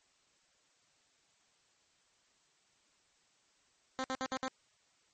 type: tone bursts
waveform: 10% pulse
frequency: 261.6 Hz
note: C4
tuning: in tune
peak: -26 dBFS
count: 5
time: 3.99-4.48 s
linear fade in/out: 0 ms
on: 50 ms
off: 60 ms
effects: white hiss -71 dBFS RMS until 5.13 s + MP3 32 kbps